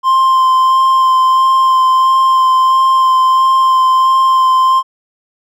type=tone with vibrato; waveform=triangle; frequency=1046.5 Hz; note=C6; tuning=in tune; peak=-5 dBFS; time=0.03-4.83 s; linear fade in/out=50 ms; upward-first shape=sine; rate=1.5 Hz; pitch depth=12 cents each way; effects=none